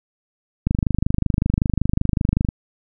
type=click train; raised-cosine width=5 ms; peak=-5 dBFS; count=47; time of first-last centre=0.67-2.488 s; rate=25.3 Hz; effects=none